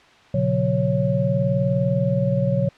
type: tone cluster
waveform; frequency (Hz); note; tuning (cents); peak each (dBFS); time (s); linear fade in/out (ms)
sine; 120.4 / 140 / 180.7 / 555; B2 / C#3 / F#3 / C#5; -44 / +18 / -41 / +2; -23; 0.34-2.69; 5
effects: white hiss -50 dBFS RMS until 2.77 s + low-pass 3000 Hz 12 dB/octave